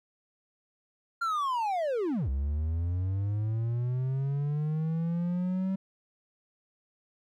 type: linear two-way sweep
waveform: triangle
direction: down then up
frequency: 1402 to 65.41 to 192.7 Hz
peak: -25 dBFS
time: 1.21-5.76 s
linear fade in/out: 10 ms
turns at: 2.29 s
effects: none